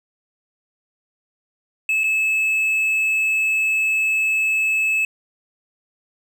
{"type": "tone with dropouts", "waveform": "triangle", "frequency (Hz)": 2600, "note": "E7", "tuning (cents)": -24, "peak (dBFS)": -15, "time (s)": [1.89, 5.05], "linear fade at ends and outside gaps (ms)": 2, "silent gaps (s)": [2.036, 2.04], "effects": []}